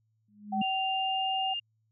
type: tone with exponential growth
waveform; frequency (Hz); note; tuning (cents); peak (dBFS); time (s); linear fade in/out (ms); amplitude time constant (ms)
sine; 207.7; G#3; 0; -25; 0.28-0.62; 5; 72
type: tone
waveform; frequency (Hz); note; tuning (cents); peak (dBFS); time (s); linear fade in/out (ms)
sine; 764; G5; -45; -29; 0.52-1.54; 10
type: tone with pitch glide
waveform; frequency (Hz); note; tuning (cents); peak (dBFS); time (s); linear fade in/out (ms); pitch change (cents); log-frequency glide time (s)
sine; 2794 to 2813; F7 to F7; 0 to +12; -31; 0.61-1.6; 10; +12; 0.82-1.34
effects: added 110 Hz sine -70 dBFS peak until 1.91 s